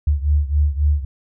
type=beating tone pair; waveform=sine; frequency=72.3 / 76 Hz; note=D2 / D#2; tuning=-27 / -40 cents; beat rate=3.7 Hz; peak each=-16 / -19 dBFS; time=0.07-1.05 s; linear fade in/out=5 ms; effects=none